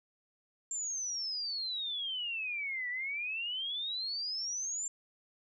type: exponential two-way sweep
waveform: sine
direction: down then up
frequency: 7380 to 1935 to 7380 Hz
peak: -34 dBFS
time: 0.71-4.88 s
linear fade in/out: 2 ms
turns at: 2.89 s
effects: none